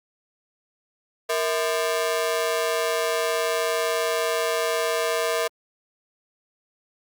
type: ring-modulated tone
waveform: sawtooth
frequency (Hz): 558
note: C#5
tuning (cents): +11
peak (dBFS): -15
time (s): 1.29-5.48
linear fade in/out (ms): 10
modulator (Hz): 90.3
effects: Opus 48 kbps